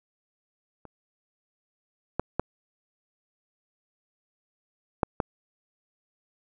clicks, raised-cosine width 1 ms, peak -30 / -11 / -10 / -7 / -10 dBFS, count 5, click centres 0.853 / 2.196 / 2.396 / 5.032 / 5.202 s, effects none

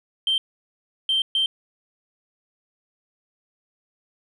sine tone bursts at uneven times, 3136 Hz, G7, in tune, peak -17 dBFS, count 3, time 0.27-0.38 / 1.09-1.22 / 1.35-1.46 s, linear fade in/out 2 ms, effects tanh soft clip ceiling -15 dBFS

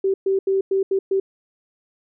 sine tone bursts at uneven times, 386.8 Hz, G4, 23 cents flat, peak -16 dBFS, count 6, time 0.04-0.14 / 0.26-0.39 / 0.47-0.61 / 0.71-0.83 / 0.91-0.99 / 1.11-1.2 s, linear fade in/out 5 ms, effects none

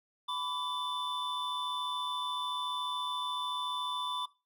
triangle tone cluster, 996 / 1150 / 3531 Hz, B5 / D6 / A7, +14 / -37 / +5 cents, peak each -35 / -37 / -35 dBFS, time 0.28-4.26 s, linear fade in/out 10 ms, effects noise-tail reverb RT60 0.3 s tail -21 dB re dry

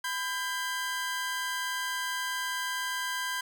sawtooth tone pair together, 1006 / 1595.2 Hz, B5 / G6, +32 / +30 cents, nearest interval minor sixth, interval 798 cents, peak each -31 / -29 dBFS, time 0.04-3.41 s, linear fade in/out 5 ms, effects none

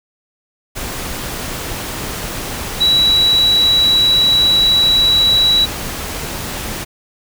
sine tone in noise, 3912 Hz, B7, 17 cents flat, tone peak -9 dBFS, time 2.8-5.66 s, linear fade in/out 20 ms, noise pink, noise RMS -24 dBFS, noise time 0.75-6.85 s, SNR +12 dB, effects none

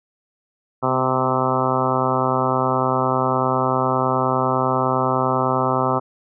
harmonic tone with a mistuned harmonic, 129.9 Hz, C3, 12 cents flat, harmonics 1 / 2 / 3 / 4 / 5 / 6 / 7 / 8 / 9 / 10, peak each -26 / -26 / -26 / -26 / -26 / -26 / -26 / -26 / -26 / -26 dBFS, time 0.82-6 s, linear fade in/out 20 ms, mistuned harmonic 2, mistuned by -23 cents, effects none

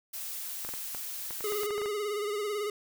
blue noise, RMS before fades -38 dBFS, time 0.13-1.67 s, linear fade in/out 10 ms
clicks, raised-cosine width 0.5 ms, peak -26 dBFS, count 12, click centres 0.649 / 0.69 / 0.738 / 0.948 / 1.308 / 1.407 / 1.522 / 1.634 / 1.707 / 1.78 / 1.817 / 1.859 s
square tone with vibrato, 415.3 Hz, G#4, in tune, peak -31 dBFS, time 1.44-2.7 s, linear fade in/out 2 ms, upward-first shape sine, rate 18 Hz, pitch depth 52 cents each way
effects none

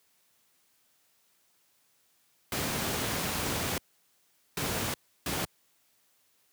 pink noise bursts at uneven times, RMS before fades -31 dBFS, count 3, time 2.52-3.78 / 4.57-4.94 / 5.26-5.45 s, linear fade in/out 2 ms, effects white hiss -69 dBFS RMS until 6.52 s + high-pass 80 Hz 12 dB/octave

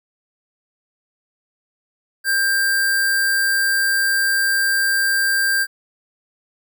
sine tone with sample-and-hold, 1591 Hz, G6, 25 cents sharp, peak -15 dBFS, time 2.24-5.67 s, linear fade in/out 50 ms, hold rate 6300 Hz, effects none

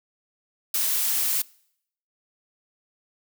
blue noise, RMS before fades -24 dBFS, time 0.74-1.42 s, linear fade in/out 5 ms, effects noise-tail reverb RT60 0.7 s tail -24 dB re dry

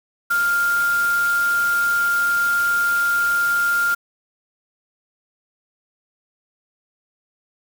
sine tone in noise, 1400 Hz, F6, 4 cents sharp, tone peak -16 dBFS, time 0.3-3.95 s, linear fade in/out 10 ms, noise white, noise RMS -32 dBFS, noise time 0.3-3.95 s, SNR +13 dB, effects none

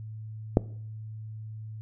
click, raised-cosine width 2 ms, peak -5 dBFS, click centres 0.571 s, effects noise-tail reverb RT60 0.6 s tail -20 dB re dry + added 109 Hz sine -37 dBFS peak until 1.81 s

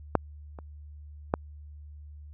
clicks, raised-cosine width 1 ms, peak -6 / -28 / -9 dBFS, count 3, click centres 0.153 / 0.588 / 1.339 s, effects added 74 Hz sine -43 dBFS peak until 2.33 s

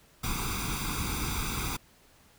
pink noise with comb filter, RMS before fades -32 dBFS, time 0.23-1.77 s, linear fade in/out 10 ms, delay 0.83 ms, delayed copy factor +0.9, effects pink hiss -60 dBFS RMS until 2.38 s

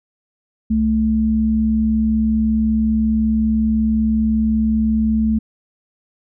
sine tone pair together, 65.41 / 220 Hz, C2 / A3, 0 / 0 cents, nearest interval octave + major sixth, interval 2100 cents, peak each -22 / -14 dBFS, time 0.7-5.39 s, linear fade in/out 10 ms, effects none

